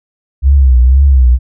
sine tone with vibrato, 65.41 Hz, C2, in tune, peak -3 dBFS, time 0.42-1.39 s, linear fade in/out 50 ms, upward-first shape triangle, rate 2 Hz, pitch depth 140 cents each way, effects none

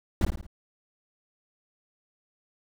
brown noise with echo, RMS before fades -21 dBFS, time 0.21-0.25 s, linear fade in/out 2 ms, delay 54 ms, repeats 4, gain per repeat -6 dB, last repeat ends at 0.466 s, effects none

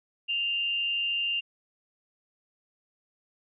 sine tone with amplitude modulation, 2793 Hz, F7, 1 cent flat, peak -24 dBFS, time 0.28-1.41 s, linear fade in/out 20 ms, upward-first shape sine, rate 216 Hz, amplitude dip 40%, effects none

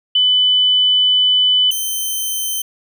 sine / 5% pulse tone pair in turn, 3000 / 3093 Hz, F#7 / G7, +23 / -24 cents, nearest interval minor second, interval 53 cents, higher second, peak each -10 dBFS, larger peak neither, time 0.15-1.71 / 1.71-2.62 s, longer first, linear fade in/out 5 ms, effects none

